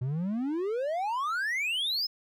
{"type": "exponential sweep", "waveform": "triangle", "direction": "up", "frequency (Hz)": [120.7, 5250], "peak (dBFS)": -26, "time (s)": [0.01, 2.07], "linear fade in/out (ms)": 10, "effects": []}